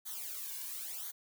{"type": "noise with flanger", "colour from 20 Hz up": "blue", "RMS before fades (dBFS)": -42, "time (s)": [0.05, 1.12], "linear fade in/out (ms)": 20, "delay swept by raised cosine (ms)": [0.38, 1.58], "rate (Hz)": 0.96, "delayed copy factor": -0.9, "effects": []}